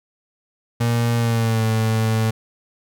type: tone with pitch glide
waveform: 35% pulse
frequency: 117.7 to 111.09 Hz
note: A#2 to A2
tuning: +17 to +17 cents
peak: -15 dBFS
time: 0.8-2.31 s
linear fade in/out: 10 ms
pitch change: -100 cents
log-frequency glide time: 1.16-1.65 s
effects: none